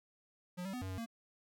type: tone with pitch steps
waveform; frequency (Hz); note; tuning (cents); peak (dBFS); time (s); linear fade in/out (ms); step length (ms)
square; 179.2 / 193.2 / 250.3 / 94.6 / 93.6 / 229.7; F3 / G3 / B3 / F#2 / F#2 / A#3; +45 / -25 / +23 / +39 / +20 / -25; -40; 0.57-1.062; 20; 82
effects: none